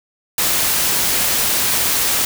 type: noise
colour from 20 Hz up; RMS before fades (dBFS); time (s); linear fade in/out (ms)
white; -17; 0.38-2.25; 2
effects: none